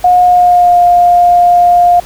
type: tone with pitch glide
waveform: sine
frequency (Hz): 720 to 704.8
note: F#5 to F5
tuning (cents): -47 to +16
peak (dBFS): -3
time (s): 0.04-2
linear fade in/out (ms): 5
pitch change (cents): -37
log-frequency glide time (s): 0.2-0.79
effects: added 50 Hz sine -34 dBFS peak until 2.05 s + pink hiss -33 dBFS RMS until 2.05 s